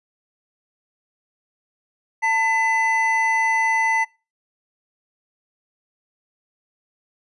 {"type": "tone pair together", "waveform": "triangle", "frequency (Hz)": [895, 2009], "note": ["A5", "B6"], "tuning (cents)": [29, 29], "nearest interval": "octave + major second", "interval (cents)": 1400, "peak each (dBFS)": -18, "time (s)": [2.22, 4.05], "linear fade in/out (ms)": 20, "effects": ["noise-tail reverb RT60 0.3 s tail -23 dB re dry", "resampled to 24000 Hz"]}